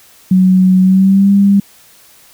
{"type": "tone with pitch glide", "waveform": "sine", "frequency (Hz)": [185.9, 199.24], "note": ["F#3", "G3"], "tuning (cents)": [8, 28], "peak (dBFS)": -5, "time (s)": [0.31, 1.6], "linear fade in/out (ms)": 5, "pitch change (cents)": 120, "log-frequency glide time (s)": [0.81, 1.31], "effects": ["white hiss -44 dBFS RMS until 2.33 s"]}